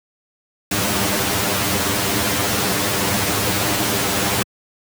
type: noise with comb filter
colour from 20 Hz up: pink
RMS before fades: -19 dBFS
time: 0.71-4.43 s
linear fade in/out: 5 ms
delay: 10 ms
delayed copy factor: +1
effects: high-pass 100 Hz 12 dB/octave